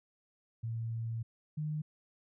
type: tone pair in turn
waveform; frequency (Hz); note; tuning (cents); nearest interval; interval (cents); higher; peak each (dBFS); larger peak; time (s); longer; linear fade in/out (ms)
sine; 114.2 / 152.44; A#2 / D#3; -35 / -35; perfect fourth; 500; second; -34 / -33; second; 0.63-1.23 / 1.57-1.82; first; 10
effects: none